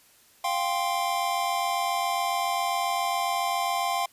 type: chord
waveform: square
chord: F suspended second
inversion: none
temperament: just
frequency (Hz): 698.5 / 785.8 / 1047.7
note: F5 / G5 / C6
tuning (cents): 0 / +4 / +2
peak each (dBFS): -30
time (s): 0.44-4.06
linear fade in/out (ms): 5
effects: white hiss -58 dBFS RMS until 4.12 s + resampled to 32000 Hz